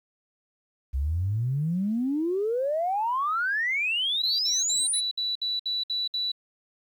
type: exponential sweep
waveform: sine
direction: up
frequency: 63.6 to 10548 Hz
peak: -23 dBFS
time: 0.93-5.01 s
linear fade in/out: 20 ms
type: tone bursts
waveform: sine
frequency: 3951 Hz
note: B7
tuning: in tune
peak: -25 dBFS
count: 9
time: 4.21-6.318 s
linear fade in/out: 5 ms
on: 180 ms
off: 61 ms
effects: tanh soft clip ceiling -17 dBFS + 10-bit